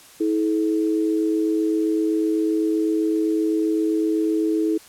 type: tone pair together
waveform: sine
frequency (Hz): 321.8 / 429.6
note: E4 / A4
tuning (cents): -42 / -41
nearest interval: perfect fourth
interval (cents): 501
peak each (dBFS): -19 / -24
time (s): 0.2-4.78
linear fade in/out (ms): 10
effects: white hiss -47 dBFS RMS until 4.88 s + low-pass 12000 Hz 12 dB/octave